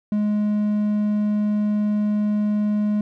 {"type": "tone", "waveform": "triangle", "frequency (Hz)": 209.3, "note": "G#3", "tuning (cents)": 14, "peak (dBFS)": -16, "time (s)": [0.12, 3.01], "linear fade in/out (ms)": 2, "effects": []}